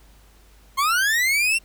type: linear sweep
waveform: 40% pulse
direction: up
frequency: 1046.5 to 2755 Hz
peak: -17 dBFS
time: 0.77-1.59 s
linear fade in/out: 20 ms
effects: added 50 Hz sine -50 dBFS peak until 1.64 s + pink hiss -56 dBFS RMS until 1.64 s